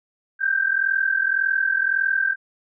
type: tone pair together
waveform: sine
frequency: 1554 / 1595.8 Hz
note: G6 / G6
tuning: -16 / +30 cents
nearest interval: unison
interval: 46 cents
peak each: -21 dBFS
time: 0.39-2.36 s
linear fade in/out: 50 ms
effects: none